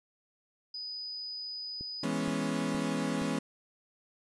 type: tone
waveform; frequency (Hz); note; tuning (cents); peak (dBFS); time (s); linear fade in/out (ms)
sine; 4978; D#8; 0; -37; 0.74-2.04; 5
type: click train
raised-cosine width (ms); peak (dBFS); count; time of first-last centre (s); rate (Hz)
3; -31; 4; 1.81-3.218; 2.13
type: chord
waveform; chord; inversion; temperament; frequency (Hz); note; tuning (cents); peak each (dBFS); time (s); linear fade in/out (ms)
35% pulse; C# minor seventh; first; equal; 164.81 / 207.7 / 246.9 / 277.2; E3 / G#3 / B3 / C#4; 0 / 0 / 0 / 0; -35 / -34 / -34 / -33; 2.03-3.39; 5
effects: resampled to 24000 Hz